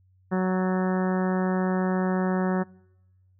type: harmonic tone with a mistuned harmonic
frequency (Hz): 185.7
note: F#3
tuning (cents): +7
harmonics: 1 / 2 / 3 / 4 / 5 / 6 / 7 / 8 / 9 / 10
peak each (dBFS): -23 / -29 / -33 / -35 / -37 / -39 / -40 / -41 / -42 / -43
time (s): 0.31-2.64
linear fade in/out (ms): 20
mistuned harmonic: 10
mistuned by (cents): -50
effects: noise-tail reverb RT60 1.0 s tail -26 dB re dry + added 93 Hz sine -58 dBFS peak until 3.39 s